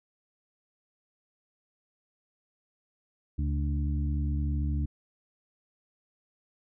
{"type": "harmonic tone with a mistuned harmonic", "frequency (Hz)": 73.42, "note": "D2", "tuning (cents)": 0, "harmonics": [1, 2, 3, 4], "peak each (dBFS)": [-27, -34, -39, -39], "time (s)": [3.38, 4.86], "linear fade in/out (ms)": 10, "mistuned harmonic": 2, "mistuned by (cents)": -47, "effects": []}